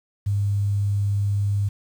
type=tone; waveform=sine; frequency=100.9 Hz; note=G#2; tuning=49 cents flat; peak=-19 dBFS; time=0.26-1.69 s; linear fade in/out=10 ms; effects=8-bit